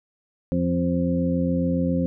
harmonic tone with a mistuned harmonic, 87.31 Hz, F2, in tune, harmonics 1 / 2 / 3 / 4 / 6, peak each -30 / -23 / -24 / -36 / -28 dBFS, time 0.52-2.06 s, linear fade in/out 0 ms, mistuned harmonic 1, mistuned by -44 cents, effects none

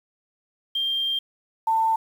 sine tone pair in turn, 3185 / 893.8 Hz, G7 / A5, +27 / +27 cents, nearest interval octave + minor seventh, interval 2200 cents, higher first, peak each -22 / -18 dBFS, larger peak second, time 0.75-1.19 / 1.67-1.96 s, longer first, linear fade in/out 5 ms, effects 8-bit

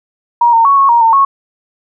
sine tone with pitch steps, 948 / 914 / 1113 / 1099 / 941 / 906 / 1099 Hz, A#5 / A#5 / C#6 / C#6 / A#5 / A#5 / C#6, +29 / -34 / +7 / -15 / +16 / -50 / -15 cents, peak -5 dBFS, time 0.41-1.25 s, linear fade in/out 5 ms, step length 120 ms, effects none

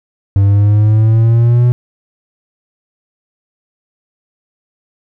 triangle exponential sweep, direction up, 98 to 123.47 Hz, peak -4 dBFS, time 0.36-1.72 s, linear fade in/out 0 ms, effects none

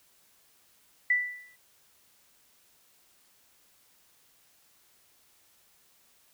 sine tone with exponential decay, 1975.5 Hz, B6, in tune, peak -19 dBFS, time 1.1-1.56 s, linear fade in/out 5 ms, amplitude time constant 99 ms, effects white hiss -64 dBFS RMS until 6.33 s

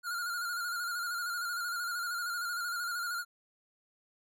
square tone with vibrato, 1415 Hz, F6, 22 cents sharp, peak -34 dBFS, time 0.03-3.25 s, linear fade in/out 50 ms, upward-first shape square, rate 13 Hz, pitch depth 39 cents each way, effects none

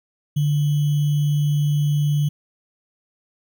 sine tone with sample-and-hold, 146.8 Hz, D3, in tune, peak -16 dBFS, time 0.36-2.29 s, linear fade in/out 10 ms, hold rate 3150 Hz, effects none

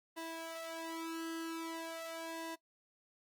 sawtooth tone with flanger, 328.1 Hz, E4, 8 cents flat, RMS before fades -43 dBFS, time 0.16-2.56 s, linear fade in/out 20 ms, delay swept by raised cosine 1.1 to 2.4 ms, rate 0.43 Hz, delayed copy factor +0.9, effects noise-tail reverb RT60 0.1 s tail -20 dB re dry + Opus 32 kbps

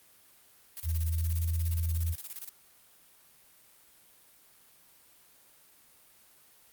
blue noise with tremolo, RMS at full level -40 dBFS, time 0.77-2.49 s, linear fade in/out 0 ms, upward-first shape square, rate 17 Hz, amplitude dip 75%
sine tone with pitch glide, 81 to 83.09 Hz, E2 to E2, -30 to +14 cents, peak -27 dBFS, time 0.83-2.16 s, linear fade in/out 50 ms, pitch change +44 cents, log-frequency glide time 1.02-1.34 s
effects white hiss -60 dBFS RMS until 6.72 s + Opus 32 kbps

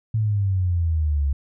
sine exponential sweep, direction down, 112 to 68.3 Hz, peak -18 dBFS, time 0.14-1.33 s, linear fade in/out 5 ms, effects none

